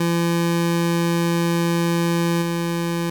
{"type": "tone with level steps", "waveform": "25% pulse", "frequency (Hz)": 169.7, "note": "F3", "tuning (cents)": -49, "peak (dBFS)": [-14, -17], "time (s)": [0, 3.1], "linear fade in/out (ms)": 5, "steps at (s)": 2.41, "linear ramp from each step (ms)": 20, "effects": ["8-bit"]}